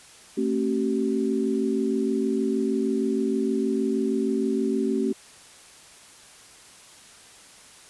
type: tone cluster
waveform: sine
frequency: 223.9 / 270.3 / 382 Hz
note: A3 / C#4 / G4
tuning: +30 / -44 / -45 cents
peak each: -26 dBFS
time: 0.37-5.13 s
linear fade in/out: 10 ms
effects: white hiss -49 dBFS RMS until 7.89 s + resampled to 24000 Hz